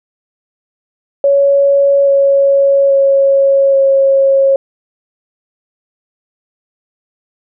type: tone with pitch steps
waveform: sine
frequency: 559 / 554.2 / 549.4 / 544.7 Hz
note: C#5 / C#5 / C#5 / C#5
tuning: +14 / -1 / -16 / -30 cents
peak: -6 dBFS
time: 1.24-4.56 s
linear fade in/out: 2 ms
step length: 830 ms
effects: none